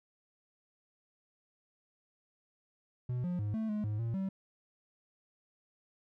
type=tone with pitch steps; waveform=triangle; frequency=124.1 / 177.8 / 104.2 / 220.6 / 211 / 105.8 / 115.6 / 192.3 Hz; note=B2 / F3 / G#2 / A3 / G#3 / G#2 / A#2 / G3; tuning=+9 / +31 / +6 / +5 / +28 / +33 / -14 / -33 cents; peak=-30 dBFS; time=3.09-4.29 s; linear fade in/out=5 ms; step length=150 ms; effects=none